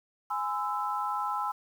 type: chord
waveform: sine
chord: Ab augmented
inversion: none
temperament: equal with one note detuned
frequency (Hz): 830.6 / 1020.2 / 1318.5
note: Ab5 / C6 / E6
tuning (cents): 0 / -44 / 0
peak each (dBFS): -33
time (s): 0.3-1.52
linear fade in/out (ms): 10
effects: 9-bit